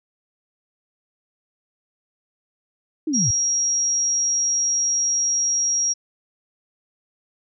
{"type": "linear sweep", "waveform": "sine", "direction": "down", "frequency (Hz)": [329.6, 87.31], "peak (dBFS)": -20, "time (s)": [3.07, 3.31], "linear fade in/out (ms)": 5}
{"type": "tone", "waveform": "sine", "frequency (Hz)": 5650, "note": "F8", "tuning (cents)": 19, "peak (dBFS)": -18, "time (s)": [3.13, 5.94], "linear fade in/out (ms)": 20}
{"effects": []}